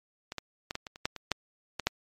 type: clicks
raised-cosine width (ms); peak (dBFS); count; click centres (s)
0.2; -21 / -17 / -16 / -16 / -23 / -28 / -10 / -22 / -9 / -15 / -7; 11; 0.321 / 0.383 / 0.709 / 0.754 / 0.868 / 0.959 / 1.055 / 1.163 / 1.317 / 1.797 / 1.87
effects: MP3 64 kbps